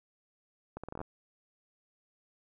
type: accelerating click train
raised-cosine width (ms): 1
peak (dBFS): -26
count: 9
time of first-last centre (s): 0.77-1.014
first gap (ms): 66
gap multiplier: 0.76
effects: none